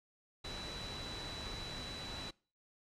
sine tone in noise, 3951 Hz, B7, in tune, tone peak -45 dBFS, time 0.44-2.31 s, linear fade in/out 10 ms, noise pink, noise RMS -45 dBFS, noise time 0.44-2.31 s, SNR -3 dB, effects noise-tail reverb RT60 0.4 s tail -24 dB re dry + low-pass 6000 Hz 12 dB/octave

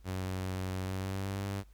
sawtooth tone with pitch glide, 93.3 to 98.85 Hz, F#2 to G2, +15 to +15 cents, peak -30 dBFS, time 0.04-1.64 s, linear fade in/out 50 ms, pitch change +100 cents, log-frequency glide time 0.78-1.43 s, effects added 50 Hz sine -54 dBFS peak until 1.73 s + pink hiss -70 dBFS RMS until 1.73 s

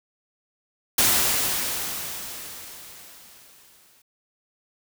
white noise with exponential decay, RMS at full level -18 dBFS, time 0.98-4.02 s, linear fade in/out 5 ms, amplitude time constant 660 ms, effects none

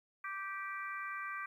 harmonic tone, 390.7 Hz, G4, 6 cents flat, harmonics 3 / 4 / 5 / 6, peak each -42 / -44 / -46 / -48 dBFS, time 0.24-1.46 s, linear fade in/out 5 ms, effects 12-bit

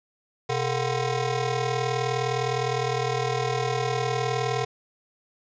20% pulse ring-modulated tone, 292.4 Hz, D4, 7 cents flat, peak -16 dBFS, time 0.49-4.65 s, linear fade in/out 10 ms, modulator 166 Hz, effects resampled to 16000 Hz + 9-bit

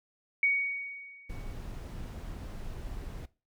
sine tone with exponential decay, 2241 Hz, C#7, 18 cents sharp, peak -21 dBFS, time 0.43-1.54 s, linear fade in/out 2 ms, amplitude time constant 240 ms
brown noise, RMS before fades -40 dBFS, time 1.29-3.26 s, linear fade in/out 10 ms
effects noise-tail reverb RT60 0.3 s tail -19 dB re dry

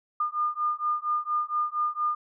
sine beating tone pair, 1210 / 1214.3 Hz, D#6 / D#6, -49 / -43 cents, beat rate 4.3 Hz, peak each -28 dBFS, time 0.2-2.15 s, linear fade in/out 5 ms, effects none

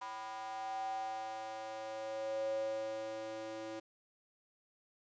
square tone with high-pass filter sweep, 110 Hz, A2, in tune, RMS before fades -41 dBFS, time 0.01-3.8 s, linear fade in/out 10 ms, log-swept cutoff 920 to 420 Hz, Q 9.3, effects resampled to 16000 Hz + 11-bit

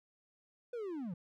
triangle linear sweep, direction down, 500 to 158.8 Hz, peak -36 dBFS, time 0.73-1.14 s, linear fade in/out 5 ms, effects none

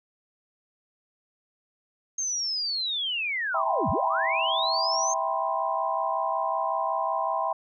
sine linear two-way sweep, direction down then up, 6440 to 65.41 to 6440 Hz, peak -26 dBFS, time 2.18-5.14 s, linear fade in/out 5 ms, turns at 3.9 s
sine chord, C major seventh, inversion first, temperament just, 654.1 / 784.9 / 981.1 / 1046.5 Hz, E5 / G5 / B5 / C6, -14 / +2 / -12 / 0 cents, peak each -30 dBFS, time 3.54-7.53 s, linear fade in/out 5 ms
effects none

